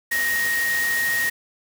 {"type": "tone in noise", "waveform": "sine", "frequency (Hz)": 1872, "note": "A#6", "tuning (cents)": 7, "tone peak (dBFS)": -20, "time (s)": [0.11, 1.3], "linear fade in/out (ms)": 10, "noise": "white", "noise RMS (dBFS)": -29, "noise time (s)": [0.11, 1.3], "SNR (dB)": 6, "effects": []}